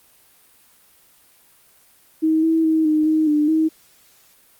sine tone with pitch steps, 316.9 / 324 / 317.9 / 307.9 / 313.3 / 298.9 / 317 Hz, D#4 / E4 / D#4 / D#4 / D#4 / D4 / D#4, +32 / -30 / +37 / -18 / +12 / +31 / +32 cents, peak -14 dBFS, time 2.22-3.69 s, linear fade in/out 20 ms, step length 210 ms, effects white hiss -54 dBFS RMS until 4.59 s + Opus 32 kbps

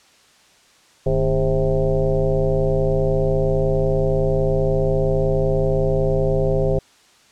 sine tone with frequency modulation, 277.2 Hz, C#4, in tune, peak -15 dBFS, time 1.06-6.79 s, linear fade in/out 5 ms, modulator 125 Hz, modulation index 2.6, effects white hiss -53 dBFS RMS until 7.31 s + low-pass 7000 Hz 12 dB/octave

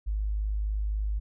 sine tone, 51.91 Hz, G#1, in tune, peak -26 dBFS, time 0.06-1.2 s, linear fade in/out 20 ms, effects none

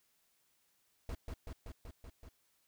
brown noise with echo, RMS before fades -40 dBFS, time 1.09-1.15 s, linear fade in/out 2 ms, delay 190 ms, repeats 6, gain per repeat -2 dB, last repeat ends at 2.29 s, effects white hiss -75 dBFS RMS until 2.67 s

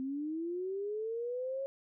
sine linear sweep, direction up, 258 to 550 Hz, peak -34 dBFS, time 0-1.66 s, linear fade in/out 0 ms, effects none

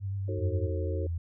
sine tone with vibrato, 98 Hz, G2, in tune, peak -30 dBFS, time 0-0.71 s, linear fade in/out 50 ms, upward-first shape sine, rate 8.1 Hz, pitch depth 26 cents each way
sine chord, D# diminished seventh, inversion none, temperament just, 311.1 / 373.4 / 448 / 537.6 Hz, D#4 / F#4 / A4 / C5, 0 / +16 / +31 / +47 cents, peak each -40 / -38 / -39 / -39 dBFS, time 0.28-1.07 s, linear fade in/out 5 ms
sine tone with pitch glide, 88.7 to 84.4 Hz, F2 to E2, +27 to +41 cents, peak -29 dBFS, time 0.38-1.18 s, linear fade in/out 5 ms, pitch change -86 cents, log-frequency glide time 0.49-0.66 s
effects none

